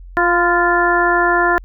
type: harmonic tone with a mistuned harmonic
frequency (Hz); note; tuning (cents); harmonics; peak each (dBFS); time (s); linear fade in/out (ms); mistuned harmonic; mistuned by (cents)
349.2; F4; 0; 1 / 2 / 3 / 4 / 5; -18 / -18 / -18 / -18 / -18; 0.17-1.58; 0; 3; -30
effects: added 44 Hz sine -33 dBFS peak until 1.64 s